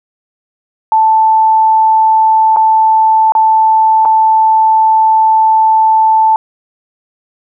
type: tone with dropouts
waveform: sine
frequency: 880 Hz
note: A5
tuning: in tune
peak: -5 dBFS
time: 0.92-6.36 s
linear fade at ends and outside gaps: 1 ms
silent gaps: 2.562-2.569 / 3.321-3.351 / 4.051-4.056 s
effects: none